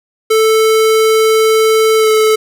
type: tone with pitch glide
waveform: square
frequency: 440 to 434.7 Hz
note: A4 to A4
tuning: 0 to -21 cents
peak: -8 dBFS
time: 0.3-2.36 s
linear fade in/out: 10 ms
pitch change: -21 cents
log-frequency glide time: 1.97-2.09 s
effects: none